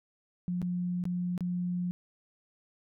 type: tone with dropouts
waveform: sine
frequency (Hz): 177.9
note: F3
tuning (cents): +32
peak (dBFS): -29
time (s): 0.48-1.91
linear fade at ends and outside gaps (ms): 0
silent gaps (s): 0.617-0.626 / 1.039-1.054 / 1.378-1.407
effects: none